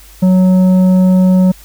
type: tone with tanh clipping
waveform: triangle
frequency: 185 Hz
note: F#3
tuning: in tune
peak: -7 dBFS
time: 0.22-1.52 s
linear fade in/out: 10 ms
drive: 12 dB
effects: added 50 Hz sine -38 dBFS peak until 1.64 s + white hiss -41 dBFS RMS until 1.64 s